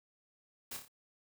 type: noise with echo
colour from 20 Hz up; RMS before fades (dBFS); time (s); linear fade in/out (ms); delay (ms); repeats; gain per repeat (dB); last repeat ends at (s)
white; -43; 0.71-0.77; 5; 28; 4; -5; 0.882
effects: none